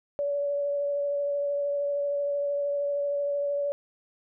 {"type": "tone with vibrato", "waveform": "sine", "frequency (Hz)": 571, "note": "D5", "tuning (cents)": -49, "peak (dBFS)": -25, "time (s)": [0.19, 3.72], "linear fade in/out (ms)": 0, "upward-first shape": "triangle", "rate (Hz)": 13, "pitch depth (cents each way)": 16, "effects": []}